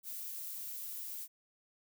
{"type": "noise", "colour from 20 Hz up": "violet", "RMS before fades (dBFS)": -43, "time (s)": [0.03, 1.28], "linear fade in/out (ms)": 50, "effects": []}